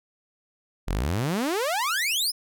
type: exponential sweep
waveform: sawtooth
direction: up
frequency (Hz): 38.04 to 5380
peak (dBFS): -20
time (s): 0.87-2.32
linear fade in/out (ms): 20
effects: none